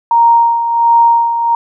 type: tone with tremolo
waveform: sine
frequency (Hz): 932.3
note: A#5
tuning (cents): 0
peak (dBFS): -4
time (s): 0.11-1.55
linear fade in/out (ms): 2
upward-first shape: sine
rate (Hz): 1.4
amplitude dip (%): 60
effects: none